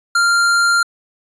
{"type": "tone", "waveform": "square", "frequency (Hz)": 1392, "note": "F6", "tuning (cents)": -6, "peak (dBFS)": -12, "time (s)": [0.15, 0.83], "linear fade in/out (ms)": 5, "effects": ["resampled to 22050 Hz"]}